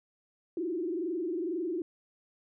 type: tone with frequency modulation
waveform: sine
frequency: 343.7 Hz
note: F4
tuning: 28 cents flat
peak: -30 dBFS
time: 0.57-1.82 s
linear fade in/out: 2 ms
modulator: 22.1 Hz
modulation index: 1.4
effects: none